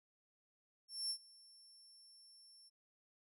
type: tone with ADSR envelope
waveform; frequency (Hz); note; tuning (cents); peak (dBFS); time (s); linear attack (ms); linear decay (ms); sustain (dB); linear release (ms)
35% pulse; 5420; E8; +47; -34; 0.88-2.7; 220; 77; -24; 24
effects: none